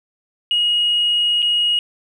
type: tone with dropouts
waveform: sine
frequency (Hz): 2885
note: F#7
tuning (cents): -44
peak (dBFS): -13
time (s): 0.51-1.79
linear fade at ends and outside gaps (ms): 1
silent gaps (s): 1.421-1.426
effects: tanh soft clip ceiling -10 dBFS + 9-bit